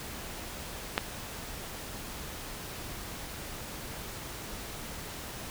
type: clicks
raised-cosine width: 0.3 ms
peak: -9 / -26 dBFS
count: 2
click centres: 0.979 / 0.989 s
effects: pink hiss -41 dBFS RMS until 5.5 s